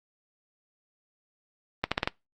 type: accelerating click train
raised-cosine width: 0.3 ms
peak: -8 dBFS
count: 5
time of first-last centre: 1.84-2.075 s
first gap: 76 ms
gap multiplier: 0.83
effects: noise-tail reverb RT60 0.2 s tail -23 dB re dry + Opus 32 kbps